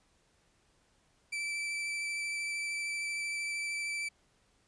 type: tone with vibrato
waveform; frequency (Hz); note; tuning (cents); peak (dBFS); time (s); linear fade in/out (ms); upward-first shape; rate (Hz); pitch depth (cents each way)
40% pulse; 2325; D7; -18; -33; 1.32-4.09; 10; sine; 13; 11
effects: pink hiss -70 dBFS RMS until 4.67 s + resampled to 22050 Hz